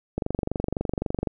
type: click train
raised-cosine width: 2 ms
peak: -12 dBFS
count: 27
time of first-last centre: 0.18-1.272 s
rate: 23.8 Hz
effects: none